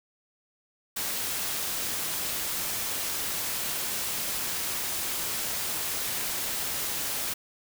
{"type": "noise", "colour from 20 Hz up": "white", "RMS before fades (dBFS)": -31, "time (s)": [0.96, 7.34], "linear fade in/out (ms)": 10, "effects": []}